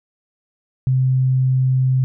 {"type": "tone", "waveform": "sine", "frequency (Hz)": 130, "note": "C3", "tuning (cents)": -11, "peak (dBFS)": -13, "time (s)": [0.87, 2.04], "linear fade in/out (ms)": 0, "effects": []}